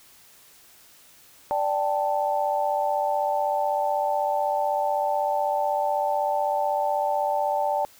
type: chord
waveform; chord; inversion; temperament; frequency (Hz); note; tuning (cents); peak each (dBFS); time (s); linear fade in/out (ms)
sine; D suspended fourth; none; equal; 587.3 / 784 / 880; D5 / G5 / A5; 0 / 0 / 0; -26; 1.51-7.85; 0
effects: white hiss -53 dBFS RMS until 7.99 s